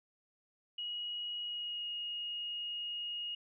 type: tone with pitch glide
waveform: sine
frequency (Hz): 2900 to 2870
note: F#7 to F7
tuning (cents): -35 to +47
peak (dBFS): -37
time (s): 0.78-3.35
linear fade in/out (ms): 5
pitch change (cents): -18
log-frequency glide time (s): 1.43-1.88
effects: none